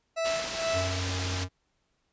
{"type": "tone with tremolo", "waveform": "40% pulse", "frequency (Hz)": 657, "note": "E5", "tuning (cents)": -6, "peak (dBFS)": -25, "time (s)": [0.16, 1], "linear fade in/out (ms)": 20, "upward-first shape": "sine", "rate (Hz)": 2.2, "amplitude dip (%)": 80}
{"type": "low-pass noise", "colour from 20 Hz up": "white", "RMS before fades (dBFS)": -36, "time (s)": [0.24, 1.45], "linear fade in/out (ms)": 20, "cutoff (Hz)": 6400, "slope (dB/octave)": 24}
{"type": "tone", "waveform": "square", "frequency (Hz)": 91.7, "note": "F#2", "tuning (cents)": -15, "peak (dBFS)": -31, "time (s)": [0.72, 1.49], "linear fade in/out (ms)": 50}
{"effects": ["pink hiss -75 dBFS RMS until 2.12 s", "resampled to 16000 Hz"]}